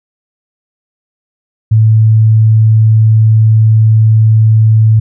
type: tone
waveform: sine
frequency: 110 Hz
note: A2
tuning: in tune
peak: -3 dBFS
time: 1.71-5 s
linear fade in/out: 10 ms
effects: none